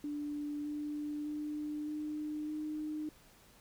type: tone with pitch steps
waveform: sine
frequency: 293.7 / 296.6 / 299.5 / 302.5 / 305.5 Hz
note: D4 / D4 / D4 / D#4 / D#4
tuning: 0 / +17 / +34 / -49 / -32 cents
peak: -36 dBFS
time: 0.04-3.09 s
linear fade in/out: 2 ms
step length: 610 ms
effects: pink hiss -62 dBFS RMS until 3.6 s